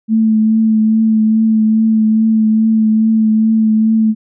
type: tone with vibrato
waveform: sine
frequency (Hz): 219.7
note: A3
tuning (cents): -2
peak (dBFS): -8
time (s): 0.08-4.15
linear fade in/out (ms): 50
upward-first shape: triangle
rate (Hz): 2.4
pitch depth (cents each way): 24
effects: none